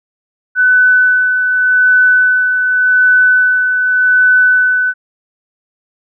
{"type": "tone with tremolo", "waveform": "sine", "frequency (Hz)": 1501, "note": "F#6", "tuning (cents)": 24, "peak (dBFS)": -5, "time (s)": [0.55, 4.94], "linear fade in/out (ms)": 50, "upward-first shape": "sine", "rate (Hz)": 0.86, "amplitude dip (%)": 45, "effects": []}